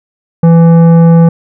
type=tone with tanh clipping; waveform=sine; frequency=166.7 Hz; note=E3; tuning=20 cents sharp; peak=-3 dBFS; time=0.43-1.29 s; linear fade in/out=5 ms; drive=12 dB; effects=none